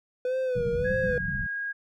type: tone with vibrato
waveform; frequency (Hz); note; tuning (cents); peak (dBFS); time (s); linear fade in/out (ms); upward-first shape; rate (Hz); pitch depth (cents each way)
triangle; 496.6; B4; +9; -23; 0.25-1.18; 2; sine; 1.7; 86
type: low-pass noise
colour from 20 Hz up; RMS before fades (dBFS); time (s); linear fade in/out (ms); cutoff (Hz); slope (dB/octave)
white; -33; 0.55-1.47; 10; 210; 96
type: tone with pitch glide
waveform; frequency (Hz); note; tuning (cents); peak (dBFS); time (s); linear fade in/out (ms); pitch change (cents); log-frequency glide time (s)
sine; 1661.2 to 1635.5; G#6 to G#6; 0 to -27; -29; 0.84-1.73; 20; -27; 1.02-1.08
effects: none